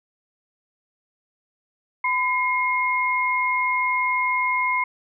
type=tone pair together; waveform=sine; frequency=1007 / 2146 Hz; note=B5 / C7; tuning=+33 / +43 cents; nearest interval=octave + minor second; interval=1310 cents; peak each=-22 dBFS; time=2.04-4.84 s; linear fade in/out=5 ms; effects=none